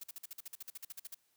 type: noise bursts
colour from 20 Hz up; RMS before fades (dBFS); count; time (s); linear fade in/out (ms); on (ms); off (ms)
blue; -45; 16; 0.01-1.146; 5; 26; 48
effects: white hiss -75 dBFS RMS until 1.36 s